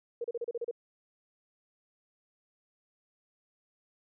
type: tone bursts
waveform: sine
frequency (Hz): 471.7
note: A#4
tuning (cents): +20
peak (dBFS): -31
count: 8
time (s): 0.21-0.712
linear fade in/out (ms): 5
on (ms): 33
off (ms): 34
effects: none